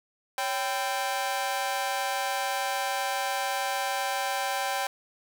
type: tone with amplitude modulation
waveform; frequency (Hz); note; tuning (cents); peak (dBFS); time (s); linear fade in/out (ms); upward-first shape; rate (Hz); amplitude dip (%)
sawtooth; 784; G5; 0; -19; 0.38-4.87; 2; sine; 227; 100
effects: none